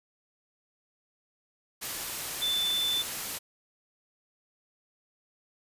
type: tone in noise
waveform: sine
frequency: 3520 Hz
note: A7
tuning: in tune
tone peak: -26 dBFS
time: 2.41-3.03 s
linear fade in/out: 20 ms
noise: white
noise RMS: -35 dBFS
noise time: 1.81-3.39 s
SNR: +6 dB
effects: resampled to 32000 Hz